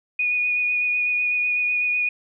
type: tone with vibrato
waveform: sine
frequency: 2465 Hz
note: D#7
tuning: 17 cents flat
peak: -19 dBFS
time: 0.19-2.09 s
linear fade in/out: 5 ms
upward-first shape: sine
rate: 8 Hz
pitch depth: 14 cents each way
effects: none